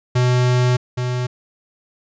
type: tone pair in turn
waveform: square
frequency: 124.7 / 124.7 Hz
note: B2 / B2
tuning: +17 / +17 cents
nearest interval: unison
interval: 0 cents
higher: neither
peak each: -14 / -20 dBFS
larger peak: first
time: 0.15-0.77 / 0.97-1.27 s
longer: first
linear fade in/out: 10 ms
effects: resampled to 16000 Hz